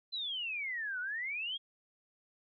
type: exponential two-way sweep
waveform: sine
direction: down then up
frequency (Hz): 4097 to 1435 to 3330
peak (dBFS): -35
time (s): 0.12-1.58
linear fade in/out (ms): 20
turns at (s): 1
effects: none